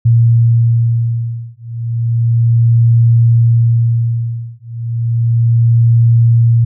sine beating tone pair, 116.3 / 116.63 Hz, A#2 / A#2, -4 / +1 cents, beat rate 0.33 Hz, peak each -11 dBFS, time 0.05-6.65 s, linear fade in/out 10 ms, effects none

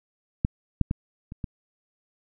clicks, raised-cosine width 5 ms, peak -9 / -7 / -13 / -25 / -18 dBFS, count 5, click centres 0.449 / 0.813 / 0.911 / 1.321 / 1.442 s, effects none

